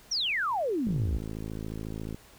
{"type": "exponential sweep", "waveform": "sine", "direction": "down", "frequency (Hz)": [5920, 55], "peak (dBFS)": -26, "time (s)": [0.11, 1.18], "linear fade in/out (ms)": 10}
{"type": "click train", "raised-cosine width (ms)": 3, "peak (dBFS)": -24, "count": 70, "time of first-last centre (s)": [0.87, 2.145], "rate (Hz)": 54.1}
{"effects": ["pink hiss -55 dBFS RMS until 2.38 s"]}